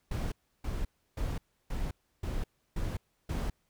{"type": "noise bursts", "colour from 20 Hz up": "brown", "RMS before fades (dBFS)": -33, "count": 7, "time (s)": [0.11, 3.5], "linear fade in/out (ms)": 5, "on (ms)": 210, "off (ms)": 320, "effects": ["pink hiss -75 dBFS RMS until 3.69 s"]}